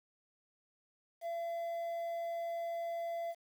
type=tone with quantisation; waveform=triangle; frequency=677 Hz; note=E5; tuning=46 cents sharp; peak=-34 dBFS; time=1.21-3.35 s; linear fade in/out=50 ms; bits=10; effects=none